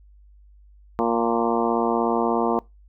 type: harmonic tone with a mistuned harmonic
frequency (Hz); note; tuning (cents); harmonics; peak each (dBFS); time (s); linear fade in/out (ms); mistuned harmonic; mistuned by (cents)
116.54; A#2; 0; 2 / 3 / 4 / 5 / 6 / 7 / 8 / 9 / 10; -25 / -26 / -25 / -32 / -27 / -31 / -28 / -30 / -33; 0.99-2.59; 0; 8; -29
effects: noise-tail reverb RT60 0.2 s tail -23 dB re dry + added 50 Hz sine -48 dBFS peak until 2.88 s